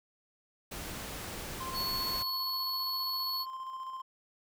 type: noise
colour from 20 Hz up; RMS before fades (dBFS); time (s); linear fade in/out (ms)
pink; -41; 0.71-2.23; 10
type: tone with tremolo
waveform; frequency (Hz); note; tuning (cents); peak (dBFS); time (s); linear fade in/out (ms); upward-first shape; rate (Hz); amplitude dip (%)
triangle; 1047; C6; +1; -35; 1.6-4.02; 10; square; 15; 35
type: tone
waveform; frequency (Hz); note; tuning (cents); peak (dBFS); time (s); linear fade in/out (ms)
square; 4400; C#8; -14; -33; 1.73-3.46; 50
effects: none